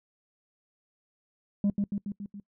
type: tone with echo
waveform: sine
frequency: 202 Hz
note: G#3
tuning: 48 cents flat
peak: -19 dBFS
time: 1.64-1.7 s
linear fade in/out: 2 ms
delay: 140 ms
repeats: 5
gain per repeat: -4 dB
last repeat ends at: 2.4 s
effects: noise-tail reverb RT60 0.1 s tail -23 dB re dry + tanh soft clip ceiling -21 dBFS